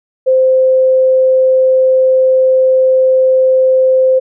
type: tone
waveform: sine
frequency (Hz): 520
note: C5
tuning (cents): -11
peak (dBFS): -6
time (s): 0.26-4.2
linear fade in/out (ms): 20
effects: none